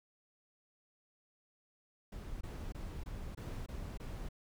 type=noise bursts; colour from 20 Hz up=brown; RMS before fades=-43 dBFS; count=7; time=2.12-4.288 s; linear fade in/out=5 ms; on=290 ms; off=23 ms; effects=none